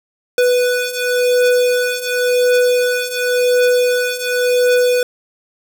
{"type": "beating tone pair", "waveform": "square", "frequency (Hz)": [493.9, 494.82], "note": ["B4", "B4"], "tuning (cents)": [0, 3], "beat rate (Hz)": 0.92, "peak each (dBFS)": [-18, -15], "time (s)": [0.38, 5.03], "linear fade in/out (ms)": 2, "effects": ["7-bit"]}